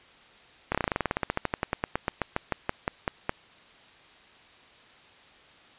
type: slowing click train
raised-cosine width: 0.5 ms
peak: -10 dBFS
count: 29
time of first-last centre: 0.72-3.294 s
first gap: 27 ms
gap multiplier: 1.08
effects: white hiss -54 dBFS RMS until 5.78 s + resampled to 8000 Hz